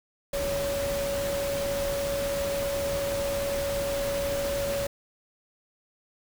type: tone in noise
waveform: sine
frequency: 561 Hz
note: C#5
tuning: 21 cents sharp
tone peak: -27 dBFS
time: 0.33-4.87 s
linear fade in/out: 5 ms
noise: pink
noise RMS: -34 dBFS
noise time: 0.33-4.87 s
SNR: +4 dB
effects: none